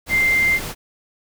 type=tone in noise; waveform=sine; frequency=2093 Hz; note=C7; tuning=in tune; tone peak=-14 dBFS; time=0.09-0.6 s; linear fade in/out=50 ms; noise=pink; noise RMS=-29 dBFS; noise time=0.06-0.75 s; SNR=+12 dB; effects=none